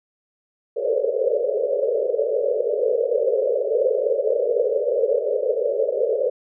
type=band-pass noise; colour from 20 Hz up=white; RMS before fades=-21 dBFS; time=0.76-6.3 s; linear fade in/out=10 ms; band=420 to 580 Hz; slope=96 dB/octave; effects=none